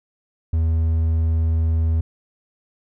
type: tone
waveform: triangle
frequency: 81 Hz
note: E2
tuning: 30 cents flat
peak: -14 dBFS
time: 0.53-2.01 s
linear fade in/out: 5 ms
effects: none